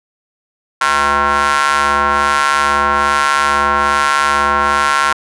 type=ring-modulated tone; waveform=sawtooth; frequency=143.6 Hz; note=D3; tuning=39 cents flat; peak=-4 dBFS; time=0.81-5.13 s; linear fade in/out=5 ms; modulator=1220 Hz; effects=resampled to 24000 Hz